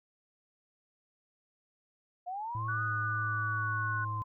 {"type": "linear two-way sweep", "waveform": "sine", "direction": "up then down", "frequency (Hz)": [698.5, 1244.5, 1029], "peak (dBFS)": -35, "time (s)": [2.26, 4.24], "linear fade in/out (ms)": 20, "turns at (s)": 2.82}
{"type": "tone with pitch glide", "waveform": "triangle", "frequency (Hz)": [111.2, 107.6], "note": ["A2", "A2"], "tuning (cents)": [19, -38], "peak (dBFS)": -33, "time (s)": [2.55, 4.22], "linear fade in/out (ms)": 0, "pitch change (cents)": -57, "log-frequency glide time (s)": [2.7, 2.91]}
{"type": "tone", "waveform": "sine", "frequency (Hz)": 1480, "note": "F#6", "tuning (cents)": 0, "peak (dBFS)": -33, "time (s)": [2.68, 4.05], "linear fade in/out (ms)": 10}
{"effects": []}